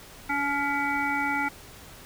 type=harmonic tone with a mistuned harmonic; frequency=284.1 Hz; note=C#4; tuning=43 cents sharp; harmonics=1 / 3 / 5 / 7 / 8; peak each=-32 / -29 / -30 / -32 / -32 dBFS; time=0.29-1.49 s; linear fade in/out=10 ms; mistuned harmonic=5; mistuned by=-24 cents; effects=pink hiss -47 dBFS RMS until 2.05 s